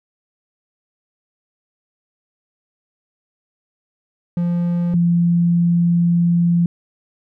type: tone pair in turn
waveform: triangle / sine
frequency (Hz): 173.4 / 171.8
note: F3 / F3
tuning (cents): -12 / -28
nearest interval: unison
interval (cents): 16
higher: first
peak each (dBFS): -14 / -12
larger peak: second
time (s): 4.37-4.94 / 4.94-6.66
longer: second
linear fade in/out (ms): 2
effects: none